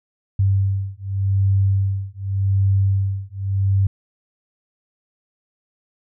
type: beating tone pair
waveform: sine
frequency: 97.2 / 98.06 Hz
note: G2 / G2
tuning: -14 / +1 cents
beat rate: 0.86 Hz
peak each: -19 dBFS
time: 0.39-3.87 s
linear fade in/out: 5 ms
effects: none